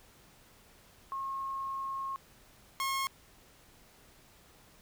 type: tone pair in turn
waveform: sine / sawtooth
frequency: 1081 / 1081 Hz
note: C#6 / C#6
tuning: -44 / -44 cents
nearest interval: unison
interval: 0 cents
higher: neither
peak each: -34 / -27 dBFS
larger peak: second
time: 1.12-2.16 / 2.8-3.07 s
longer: first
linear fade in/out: 0 ms
effects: pink hiss -60 dBFS RMS until 4.81 s